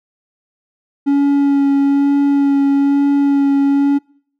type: tone with vibrato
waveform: triangle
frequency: 280.4 Hz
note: C#4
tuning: 20 cents sharp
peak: -8 dBFS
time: 1.06-3.99 s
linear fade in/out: 20 ms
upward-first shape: sine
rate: 1.1 Hz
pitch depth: 13 cents each way
effects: noise-tail reverb RT60 0.6 s tail -26 dB re dry